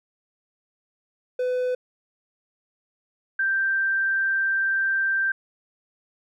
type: tone pair in turn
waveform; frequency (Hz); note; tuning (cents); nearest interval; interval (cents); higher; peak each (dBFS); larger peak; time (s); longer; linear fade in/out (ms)
triangle / sine; 502 / 1570.4; B4 / G6; +28 / +3; octave + minor sixth; 1975; second; -20; neither; 1.39-1.75 / 3.39-5.32; second; 5
effects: none